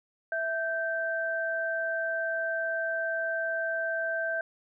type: tone pair together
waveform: sine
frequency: 657 / 1560.6 Hz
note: E5 / G6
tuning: -6 / -8 cents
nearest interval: octave + minor third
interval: 1498 cents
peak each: -31 / -30 dBFS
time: 0.32-4.41 s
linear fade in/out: 2 ms
effects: none